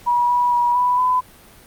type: tone with pitch steps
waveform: sine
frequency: 966 / 975 / 964 / 988 / 1006 Hz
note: B5 / B5 / B5 / B5 / B5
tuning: -39 / -23 / -42 / 0 / +32 cents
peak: -14 dBFS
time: 0.06-1.21 s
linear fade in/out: 20 ms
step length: 230 ms
effects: pink hiss -46 dBFS RMS until 1.66 s + Opus 48 kbps